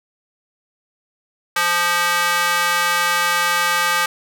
square tone with high-pass filter, 174.1 Hz, F3, 5 cents flat, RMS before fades -18 dBFS, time 1.56-4.06 s, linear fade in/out 5 ms, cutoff 1300 Hz, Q 1.7, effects none

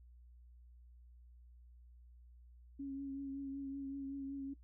sine tone with vibrato, 274.8 Hz, C#4, 15 cents flat, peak -40 dBFS, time 2.79-4.54 s, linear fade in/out 10 ms, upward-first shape triangle, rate 5.3 Hz, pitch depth 30 cents each way, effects noise-tail reverb RT60 0.1 s tail -17 dB re dry + added 60 Hz sine -57 dBFS peak until 4.63 s

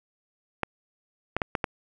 clicks, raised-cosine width 0.5 ms, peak -10 dBFS, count 5, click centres 0.633 / 1.366 / 1.418 / 1.552 / 1.642 s, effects none

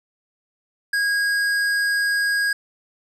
triangle tone with hard clipping, 1639 Hz, G#6, 23 cents flat, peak -20 dBFS, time 0.93-2.53 s, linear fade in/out 5 ms, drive 15 dB, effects none

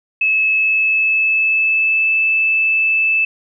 sine tone with pitch glide, 2596 to 2628 Hz, E7 to E7, -27 to -6 cents, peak -12 dBFS, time 0.21-3.25 s, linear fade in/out 5 ms, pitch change +21 cents, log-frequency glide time 0.51-2.14 s, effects none

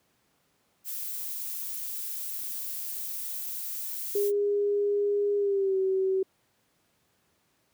violet noise, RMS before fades -35 dBFS, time 0.84-4.32 s, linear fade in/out 50 ms
sine tone with pitch glide, 408 to 380.7 Hz, G#4 to F#4, -31 to +49 cents, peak -23 dBFS, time 4.15-6.23 s, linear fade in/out 5 ms, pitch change -120 cents, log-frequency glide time 5.37-5.77 s
effects pink hiss -70 dBFS RMS until 7.73 s + high-pass 100 Hz 12 dB/octave

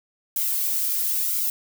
violet noise with flanger, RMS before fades -24 dBFS, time 0.36-1.5 s, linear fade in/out 2 ms, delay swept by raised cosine 1.1 to 2.8 ms, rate 1 Hz, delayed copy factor -0.55, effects none

